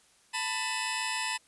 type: tone cluster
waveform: 15% pulse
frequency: 887 / 993 / 2559 Hz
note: A5 / B5 / D#7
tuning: +14 / +9 / +48 cents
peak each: -28 dBFS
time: 0.33-1.38 s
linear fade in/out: 20 ms
effects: white hiss -63 dBFS RMS until 1.47 s + resampled to 24000 Hz